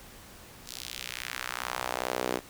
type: tone with high-pass filter sweep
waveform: sawtooth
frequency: 62.4 Hz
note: B1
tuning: 19 cents sharp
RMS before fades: -35 dBFS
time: 0.65-2.41 s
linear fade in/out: 50 ms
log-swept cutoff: 4900 to 340 Hz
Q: 1.4
effects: pink hiss -50 dBFS RMS until 2.49 s